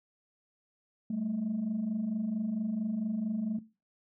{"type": "tone pair together", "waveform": "sine", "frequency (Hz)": [195.56, 220], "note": ["G3", "A3"], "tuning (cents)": [-4, 0], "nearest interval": "major second", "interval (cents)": 204, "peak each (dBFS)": [-36, -30], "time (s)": [1.1, 3.59], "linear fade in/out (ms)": 5, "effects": ["noise-tail reverb RT60 0.3 s tail -18 dB re dry", "tanh soft clip ceiling -26 dBFS"]}